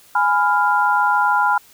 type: chord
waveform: sine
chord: F diminished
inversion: first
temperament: equal with one note detuned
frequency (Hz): 830.6 / 997.5 / 1396.9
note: Ab5 / Cb6 / F6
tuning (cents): 0 / +17 / 0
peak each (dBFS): -18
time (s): 0.15-1.58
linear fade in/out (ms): 5
effects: white hiss -49 dBFS RMS until 1.73 s